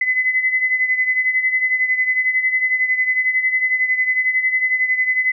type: beating tone pair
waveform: sine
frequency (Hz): 2022 / 2033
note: B6 / B6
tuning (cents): +40 / +50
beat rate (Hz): 11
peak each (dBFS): -16 / -22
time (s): 0.01-5.32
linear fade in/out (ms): 5
effects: none